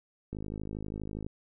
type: click train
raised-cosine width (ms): 3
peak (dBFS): -25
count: 50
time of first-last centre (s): 0.33-1.265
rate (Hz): 52.4
effects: none